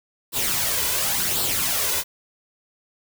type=noise with flanger; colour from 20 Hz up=white; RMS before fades=-23 dBFS; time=0.32-2.04 s; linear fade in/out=50 ms; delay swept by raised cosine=0.23 to 2.03 ms; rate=0.92 Hz; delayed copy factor=+0.55; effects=none